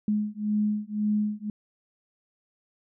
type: beating tone pair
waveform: sine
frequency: 209.4 / 211.3 Hz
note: G#3 / G#3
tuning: +15 / +30 cents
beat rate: 1.9 Hz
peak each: -27 dBFS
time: 0.08-1.5 s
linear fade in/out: 2 ms
effects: none